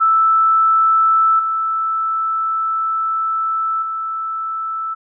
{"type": "tone with level steps", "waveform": "sine", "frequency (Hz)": 1318.5, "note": "E6", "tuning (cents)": 0, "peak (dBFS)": [-10, -16, -20], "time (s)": [0, 4.95], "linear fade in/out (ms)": 20, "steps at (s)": [1.39, 3.82], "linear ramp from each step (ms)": 5, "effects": []}